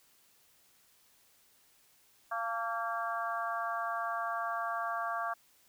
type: harmonic tone with a mistuned harmonic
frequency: 230 Hz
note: A#3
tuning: 23 cents flat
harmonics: 3 / 4 / 5 / 6 / 7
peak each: -37 / -43 / -36 / -41 / -41 dBFS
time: 2.31-5.34 s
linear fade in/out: 10 ms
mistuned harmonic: 4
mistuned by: -43 cents
effects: white hiss -66 dBFS RMS until 5.68 s